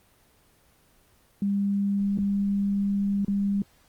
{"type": "tone with dropouts", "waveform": "sine", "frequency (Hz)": 200, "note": "G3", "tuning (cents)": 35, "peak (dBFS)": -22, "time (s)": [1.42, 3.62], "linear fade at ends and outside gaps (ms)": 2, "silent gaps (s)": [[2.175, 2.186], [3.248, 3.281]], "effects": ["pink hiss -61 dBFS RMS until 3.88 s", "Opus 24 kbps"]}